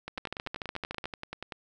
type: two click trains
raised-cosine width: 0.3 ms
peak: -21 / -18 dBFS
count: 16 / 13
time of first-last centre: 0.08-1.522 / 0.18-1.056 s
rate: 10.4 / 13.7 Hz
effects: none